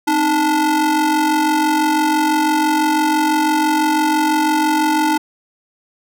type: ring-modulated tone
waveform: square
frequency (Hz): 287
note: D4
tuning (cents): -40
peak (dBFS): -11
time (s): 0.07-5.18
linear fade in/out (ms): 10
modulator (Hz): 597
effects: none